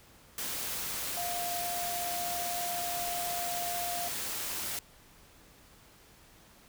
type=tone in noise; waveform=sine; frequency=701 Hz; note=F5; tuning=6 cents sharp; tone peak=-35 dBFS; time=1.17-4.08 s; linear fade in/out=2 ms; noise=white; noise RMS=-36 dBFS; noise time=0.38-4.79 s; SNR=-2 dB; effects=pink hiss -58 dBFS RMS until 6.68 s